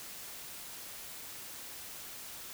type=silence; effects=white hiss -46 dBFS RMS until 2.53 s